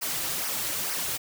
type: noise with flanger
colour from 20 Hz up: white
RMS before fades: -30 dBFS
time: 0.01-1.18 s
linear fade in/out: 20 ms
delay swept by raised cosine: 0.26 to 4.76 ms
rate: 2.2 Hz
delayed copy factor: -0.65
effects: none